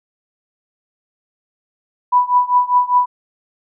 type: tone with tremolo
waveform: sine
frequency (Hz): 987.8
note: B5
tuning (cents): 0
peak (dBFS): -7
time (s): 2.12-3.06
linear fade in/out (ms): 10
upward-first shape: triangle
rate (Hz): 5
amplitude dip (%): 95
effects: none